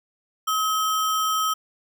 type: tone with sample-and-hold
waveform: sine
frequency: 1278 Hz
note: D#6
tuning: 46 cents sharp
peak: -20 dBFS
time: 0.47-1.54 s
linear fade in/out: 10 ms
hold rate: 4410 Hz
effects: none